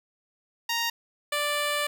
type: tone pair in turn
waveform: 10% pulse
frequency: 932.3 / 587.3 Hz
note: A#5 / D5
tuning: 0 / 0 cents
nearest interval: minor sixth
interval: 800 cents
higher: first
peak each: -17 dBFS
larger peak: neither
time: 0.69-0.9 / 1.32-1.87 s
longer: second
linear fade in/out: 5 ms
effects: none